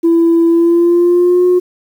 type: tone with pitch glide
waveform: sine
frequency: 334.2 to 360.3 Hz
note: E4 to F#4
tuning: +24 to -46 cents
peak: -5 dBFS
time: 0.03-1.6 s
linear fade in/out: 20 ms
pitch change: +130 cents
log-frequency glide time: 0.48-1.46 s
effects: tanh soft clip ceiling -4 dBFS + 7-bit